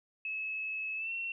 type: tone with pitch glide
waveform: sine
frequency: 2589 to 2716 Hz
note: E7 to F7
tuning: -32 to -49 cents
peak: -34 dBFS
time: 0.25-1.32 s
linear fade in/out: 2 ms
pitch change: +83 cents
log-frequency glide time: 0.96-1.12 s
effects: none